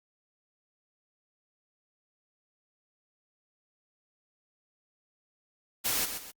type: noise with echo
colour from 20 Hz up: white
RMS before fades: -29 dBFS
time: 5.84-6.06 s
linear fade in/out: 20 ms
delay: 130 ms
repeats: 2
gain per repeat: -8 dB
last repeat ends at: 6.32 s
effects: Opus 48 kbps